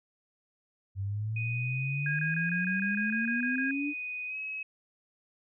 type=exponential sweep; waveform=sine; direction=up; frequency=95.7 to 297.3 Hz; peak=-30 dBFS; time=0.95-3.94 s; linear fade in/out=50 ms
type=tone with pitch glide; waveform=sine; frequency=2489 to 2560 Hz; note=D#7 to D#7; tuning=0 to +49 cents; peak=-34 dBFS; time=1.36-4.63 s; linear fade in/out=5 ms; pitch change=+49 cents; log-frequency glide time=4.27-4.37 s
type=tone bursts; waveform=sine; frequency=1633 Hz; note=G#6; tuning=30 cents flat; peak=-30 dBFS; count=11; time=2.06-3.71 s; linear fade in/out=2 ms; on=130 ms; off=22 ms
effects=none